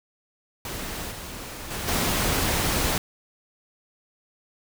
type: noise with level steps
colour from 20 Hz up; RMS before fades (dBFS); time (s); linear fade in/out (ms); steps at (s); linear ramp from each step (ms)
pink; -33 / -37 / -31 / -24; 0.65-2.98; 2; 1.1 / 1.7 / 1.87; 20
effects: none